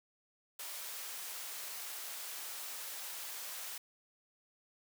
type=high-pass noise; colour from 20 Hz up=white; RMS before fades=-44 dBFS; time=0.59-3.78 s; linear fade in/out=5 ms; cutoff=580 Hz; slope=12 dB/octave; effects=none